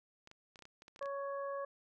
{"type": "clicks", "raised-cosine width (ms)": 0.2, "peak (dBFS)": -37, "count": 12, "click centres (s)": [0.274, 0.314, 0.558, 0.591, 0.623, 0.654, 0.821, 0.881, 0.961, 0.992, 1.027, 1.058]}
{"type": "harmonic tone", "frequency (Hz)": 557, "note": "C#5", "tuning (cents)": 8, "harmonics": [1, 2, 3], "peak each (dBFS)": [-39, -43, -52], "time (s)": [1.01, 1.65], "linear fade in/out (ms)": 5}
{"effects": []}